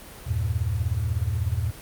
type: tone cluster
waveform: sine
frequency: 79.9 / 96.4 / 116.1 Hz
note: D#2 / G2 / A#2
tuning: +47 / -28 / -7 cents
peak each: -27 dBFS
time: 0.26-1.72 s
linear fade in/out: 20 ms
effects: pink hiss -43 dBFS RMS until 1.81 s + Opus 32 kbps